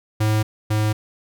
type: tone pair in turn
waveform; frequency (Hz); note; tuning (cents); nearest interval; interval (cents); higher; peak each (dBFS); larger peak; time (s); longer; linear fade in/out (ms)
square; 107.8 / 107.22; A2 / A2; -35 / -44; unison; 9; first; -17 / -18; first; 0.2-0.43 / 0.7-0.93; neither; 10
effects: none